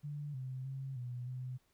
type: tone with pitch steps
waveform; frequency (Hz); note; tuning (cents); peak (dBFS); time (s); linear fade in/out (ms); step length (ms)
sine; 146.4 / 129.8 / 134.4 / 123.2 / 127.4; D3 / C3 / C3 / B2 / C3; -5 / -13 / +47 / -4 / -46; -39; 0.03-1.58; 20; 310
effects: pink hiss -75 dBFS RMS until 1.73 s